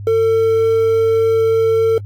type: tone with quantisation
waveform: triangle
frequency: 449.7 Hz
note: A4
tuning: 38 cents sharp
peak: -9 dBFS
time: 0.07-1.98 s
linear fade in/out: 2 ms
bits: 6
effects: added 101 Hz sine -26 dBFS peak until 2.05 s + AAC 64 kbps